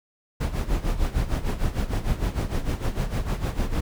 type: noise with tremolo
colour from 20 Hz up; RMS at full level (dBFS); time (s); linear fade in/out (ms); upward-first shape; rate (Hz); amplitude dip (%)
brown; -22; 0.4-3.81; 10; sine; 6.6; 75
effects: none